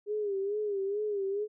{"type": "tone with vibrato", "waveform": "sine", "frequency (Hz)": 406.1, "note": "G#4", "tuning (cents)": -39, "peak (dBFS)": -29, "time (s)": [0.06, 1.48], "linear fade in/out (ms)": 50, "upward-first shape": "sine", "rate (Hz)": 2.3, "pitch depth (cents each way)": 83, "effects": []}